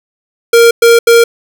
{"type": "tone bursts at uneven times", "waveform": "square", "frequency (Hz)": 466.2, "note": "A#4", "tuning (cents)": 0, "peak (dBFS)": -3, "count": 3, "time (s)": [[0.53, 0.71], [0.82, 0.99], [1.07, 1.24]], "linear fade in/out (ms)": 5, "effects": []}